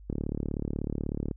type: click train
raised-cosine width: 3 ms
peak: -18 dBFS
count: 45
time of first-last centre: 0.1-1.312 s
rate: 36.3 Hz
effects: added 50 Hz sine -46 dBFS peak until 1.36 s